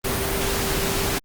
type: tone in noise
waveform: sine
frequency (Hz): 392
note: G4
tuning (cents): 0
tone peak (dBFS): -29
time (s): 0.04-1.19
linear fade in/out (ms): 10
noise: pink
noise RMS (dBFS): -24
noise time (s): 0.04-1.19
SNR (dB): -8
effects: Opus 32 kbps